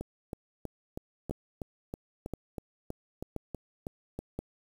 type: two click trains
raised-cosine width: 2 ms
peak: -21 / -23 dBFS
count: 4 / 14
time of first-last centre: 1.31-4.39 / 0.01-4.19 s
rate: 0.974 / 3.11 Hz
effects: 8-bit